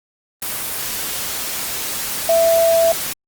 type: tone in noise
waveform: sine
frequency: 664 Hz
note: E5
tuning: 12 cents sharp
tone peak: -11 dBFS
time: 2.29-2.92 s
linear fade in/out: 2 ms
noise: white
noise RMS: -24 dBFS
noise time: 0.42-3.13 s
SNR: +10 dB
effects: Opus 24 kbps